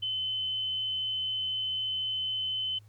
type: tone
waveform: sine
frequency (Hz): 3047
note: G7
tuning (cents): -50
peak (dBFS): -29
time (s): 0.02-2.79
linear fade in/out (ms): 10
effects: added 105 Hz sine -52 dBFS peak until 2.88 s + pink hiss -68 dBFS RMS until 2.88 s